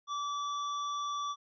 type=tone with hard clipping; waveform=sine; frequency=1157 Hz; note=D6; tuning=26 cents flat; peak=-35 dBFS; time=0.07-1.36 s; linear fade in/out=50 ms; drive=17 dB; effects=resampled to 16000 Hz